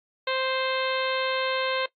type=harmonic tone; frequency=523.3 Hz; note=C5; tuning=in tune; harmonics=1 / 2 / 3 / 4 / 5 / 6 / 7 / 8; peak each=-28 / -31 / -33 / -34 / -35 / -36 / -36 / -37 dBFS; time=0.27-1.86 s; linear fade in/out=5 ms; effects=noise-tail reverb RT60 0.1 s tail -19 dB re dry + AAC 48 kbps